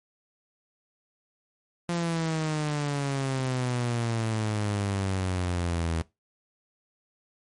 sawtooth exponential sweep, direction down, 173.5 to 80.9 Hz, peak -22 dBFS, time 1.89-6.02 s, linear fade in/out 0 ms, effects noise-tail reverb RT60 0.2 s tail -20 dB re dry + MP3 48 kbps

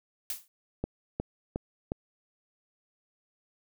blue noise with exponential decay, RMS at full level -30 dBFS, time 0.3-0.48 s, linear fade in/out 1 ms, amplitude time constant 37 ms
click train, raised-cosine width 2 ms, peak -17 dBFS, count 4, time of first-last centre 0.84-1.919 s, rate 2.78 Hz
effects none

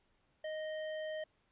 square tone, 622.3 Hz, D#5, in tune, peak -39 dBFS, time 0.44-1.24 s, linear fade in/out 5 ms, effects pink hiss -75 dBFS RMS until 1.51 s + resampled to 8000 Hz

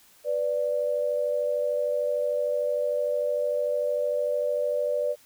sine tone pair together, 493.3 / 586.6 Hz, B4 / D5, -2 / -2 cents, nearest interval minor third, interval 300 cents, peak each -28 / -25 dBFS, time 0.24-5.16 s, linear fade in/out 50 ms, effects white hiss -57 dBFS RMS until 5.25 s

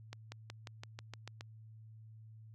accelerating click train, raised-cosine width 0.2 ms, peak -28 dBFS, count 9, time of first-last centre 0.13-1.409 s, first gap 190 ms, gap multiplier 0.95, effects added 110 Hz sine -52 dBFS peak until 2.54 s

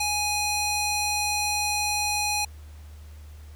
square tone with band-pass filter, 830.6 Hz, G#5, in tune, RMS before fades -26 dBFS, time 0-2.45 s, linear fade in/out 5 ms, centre 6200 Hz, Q 0.56, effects added 75 Hz sine -41 dBFS peak until 3.55 s + pink hiss -56 dBFS RMS until 3.55 s

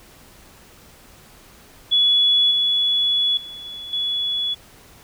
sine tone with level steps, 3399 Hz, G#7, 39 cents sharp, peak -13 / -16 / -33 / -31 / -20 dBFS, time 1.91-4.55 s, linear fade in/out 20 ms, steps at 2.51 / 3.37 / 3.65 / 3.93 s, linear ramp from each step 2 ms, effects pink hiss -48 dBFS RMS until 5.03 s

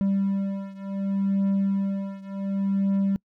triangle beating tone pair, 196 / 196.68 Hz, G3 / G3, 0 / +6 cents, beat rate 0.68 Hz, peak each -23 / -25 dBFS, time 0.01-3.16 s, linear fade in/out 0 ms, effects noise-tail reverb RT60 0.1 s tail -26 dB re dry

